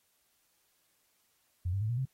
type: tone with pitch steps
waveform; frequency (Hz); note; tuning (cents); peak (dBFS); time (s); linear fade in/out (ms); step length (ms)
sine; 89 / 98.18 / 108.31 / 119.49 / 131.82; F2 / G2 / A2 / A#2 / C3; +33 / +3 / -27 / +43 / +13; -29; 1.65-2.055; 10; 81
effects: white hiss -73 dBFS RMS until 2.13 s + AAC 48 kbps